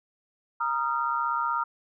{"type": "tone cluster", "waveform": "sine", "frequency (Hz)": [939, 1234, 1370], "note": ["A#5", "D#6", "F6"], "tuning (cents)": [12, -15, -34], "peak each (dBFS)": -29, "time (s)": [0.6, 1.64], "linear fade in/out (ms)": 10, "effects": []}